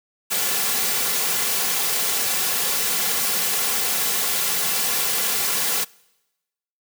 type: noise with comb filter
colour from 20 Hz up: white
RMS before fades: -22 dBFS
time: 0.3-5.85 s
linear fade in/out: 20 ms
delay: 3.2 ms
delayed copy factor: -0.6
effects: noise-tail reverb RT60 1.0 s tail -25 dB re dry + high-pass 200 Hz 12 dB/octave